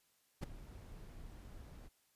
brown noise with ADSR envelope, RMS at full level -34 dBFS, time 0.41-1.89 s, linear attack 25 ms, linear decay 8 ms, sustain -18 dB, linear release 29 ms, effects white hiss -75 dBFS RMS until 2.15 s + resampled to 32000 Hz

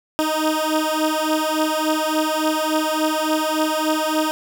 15% pulse beating tone pair, 309.5 / 313 Hz, D#4 / D#4, -9 / +10 cents, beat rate 3.5 Hz, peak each -15 dBFS, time 0.19-4.31 s, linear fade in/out 0 ms, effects none

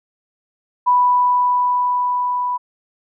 sine tone with level ramp, 987.8 Hz, B5, in tune, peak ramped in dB -10 to -18 dBFS, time 0.86-2.58 s, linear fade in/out 20 ms, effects none

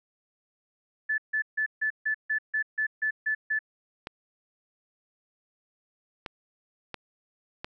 sine tone bursts, 1740 Hz, A6, 20 cents flat, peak -24 dBFS, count 11, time 1.09-3.591 s, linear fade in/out 10 ms, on 91 ms, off 150 ms
clicks, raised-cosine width 0.3 ms, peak -19 dBFS, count 4, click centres 4.071 / 6.262 / 6.943 / 7.645 s
effects none

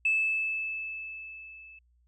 sine tone with level ramp, 2620 Hz, E7, 11 cents flat, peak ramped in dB -21 to -48 dBFS, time 0.05-1.79 s, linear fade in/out 5 ms, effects tanh soft clip ceiling -17 dBFS + added 60 Hz sine -63 dBFS peak until 2.07 s

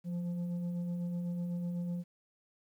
sine tone with frequency modulation, 175.5 Hz, F3, 9 cents sharp, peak -32 dBFS, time 0.04-2.04 s, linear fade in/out 50 ms, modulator 343 Hz, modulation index 0.28, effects tanh soft clip ceiling -30 dBFS + 11-bit

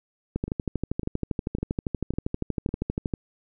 two click trains, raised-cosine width 3 ms, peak -13 / -20 dBFS, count 36 / 5, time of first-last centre 0.36-3.138 / 0.48-2.69 s, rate 12.6 / 1.81 Hz, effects none

